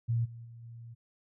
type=tone with level steps; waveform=sine; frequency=116.54 Hz; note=A#2; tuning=in tune; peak=-26 / -43 / -46 / -44 dBFS; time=0.08-0.95 s; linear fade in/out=20 ms; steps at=0.24 / 0.44 / 0.62 s; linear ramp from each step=20 ms; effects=none